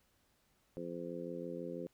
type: harmonic tone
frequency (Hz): 86.1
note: F2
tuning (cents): -24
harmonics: 2 / 3 / 4 / 5 / 6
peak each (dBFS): -47 / -47 / -46 / -47 / -45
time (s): 0.77-1.87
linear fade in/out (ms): 0
effects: pink hiss -74 dBFS RMS until 1.93 s